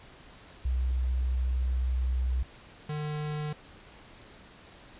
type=tone pair in turn; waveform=sine / square; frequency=63.3 / 150.55 Hz; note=B1 / D3; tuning=+43 / +43 cents; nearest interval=octave + minor third; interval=1500 cents; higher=second; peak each=-25 / -32 dBFS; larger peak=first; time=0.65-2.43 / 2.89-3.53 s; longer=first; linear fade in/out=5 ms; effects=pink hiss -52 dBFS RMS until 4.99 s + resampled to 8000 Hz